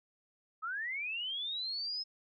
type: linear sweep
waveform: sine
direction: up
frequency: 1244.5 to 5180 Hz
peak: -35 dBFS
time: 0.62-2.04 s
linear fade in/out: 20 ms
effects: none